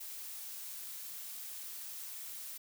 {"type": "noise", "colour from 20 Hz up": "blue", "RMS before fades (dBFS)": -45, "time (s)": [0, 2.58], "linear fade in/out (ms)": 10, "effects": []}